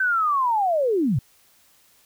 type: linear sweep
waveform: sine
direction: down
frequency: 1552 to 103.83 Hz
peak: -18 dBFS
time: 0-1.19 s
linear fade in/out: 5 ms
effects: white hiss -58 dBFS RMS until 2.05 s